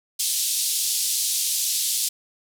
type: band-pass noise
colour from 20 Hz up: white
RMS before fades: -24 dBFS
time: 0.19-2.09 s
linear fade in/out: 10 ms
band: 3500 to 12000 Hz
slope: 24 dB/octave
effects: none